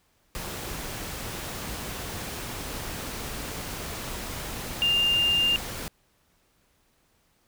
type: tone in noise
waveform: sine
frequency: 2802 Hz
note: F7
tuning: 5 cents sharp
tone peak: -20 dBFS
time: 4.82-5.56 s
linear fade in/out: 0 ms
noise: pink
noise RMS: -35 dBFS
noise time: 0.35-5.88 s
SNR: +12 dB
effects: pink hiss -67 dBFS RMS until 7.47 s